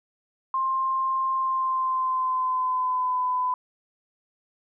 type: tone with pitch glide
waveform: sine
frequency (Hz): 1056 to 1004.8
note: C6 to B5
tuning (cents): +16 to +30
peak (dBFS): -22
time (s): 0.54-3.54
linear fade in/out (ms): 2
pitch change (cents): -86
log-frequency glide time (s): 1.34-3.22
effects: none